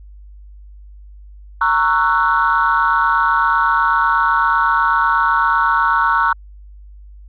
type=chord; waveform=sine; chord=F# dominant seventh; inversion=first; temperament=just; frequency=925 / 1110 / 1332 / 1480 Hz; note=A#5 / C#6 / E6 / F#6; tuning=-14 / +2 / +18 / 0 cents; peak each=-17 dBFS; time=1.61-6.33 s; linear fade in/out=5 ms; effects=tanh soft clip ceiling -4 dBFS + added 50 Hz sine -36 dBFS peak until 7.28 s